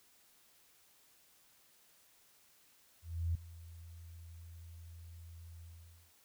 sine tone with ADSR envelope, 83.8 Hz, E2, 29 cents sharp, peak -30 dBFS, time 3.02-6.13 s, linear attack 330 ms, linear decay 4 ms, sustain -19 dB, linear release 500 ms, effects white hiss -67 dBFS RMS until 6.24 s

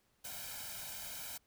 white noise with comb filter, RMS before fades -45 dBFS, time 0.24-1.38 s, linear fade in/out 10 ms, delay 1.3 ms, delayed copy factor +0.8, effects pink hiss -75 dBFS RMS until 1.46 s

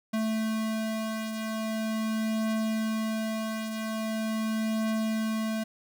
square beating tone pair, 220 / 220.42 Hz, A3 / A3, 0 / +3 cents, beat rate 0.42 Hz, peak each -29 / -38 dBFS, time 0.13-5.64 s, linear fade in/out 10 ms, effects none

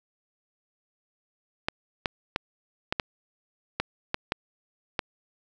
clicks, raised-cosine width 0.3 ms, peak -9 dBFS, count 9, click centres 1.685 / 2.058 / 2.361 / 2.925 / 2.998 / 3.8 / 4.144 / 4.321 / 4.992 s, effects none

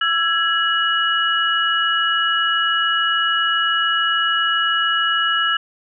sine tone cluster, 1337 / 1664 / 2913 Hz, E6 / G#6 / F#7, +24 / +3 / -28 cents, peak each -20 dBFS, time 0.01-5.57 s, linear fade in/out 5 ms, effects none

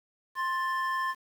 triangle tone pair together, 1054 / 1760.9 Hz, C6 / A6, +12 / +1 cents, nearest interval major sixth, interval 889 cents, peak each -27 / -31 dBFS, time 0.35-1.15 s, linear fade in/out 50 ms, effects 9-bit

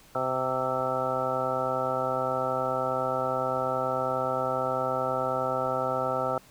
harmonic tone with a mistuned harmonic, 129.6 Hz, C3, 16 cents flat, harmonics 1 / 2 / 3 / 4 / 5 / 6 / 7 / 9 / 10, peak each -39 / -39 / -38 / -31 / -32 / -34 / -37 / -40 / -31 dBFS, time 0.15-6.38 s, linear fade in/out 2 ms, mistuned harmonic 10, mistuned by +33 cents, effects pink hiss -55 dBFS RMS until 6.5 s

